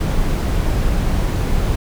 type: noise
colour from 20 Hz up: brown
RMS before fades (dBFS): -17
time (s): 0-1.76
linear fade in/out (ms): 10
effects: none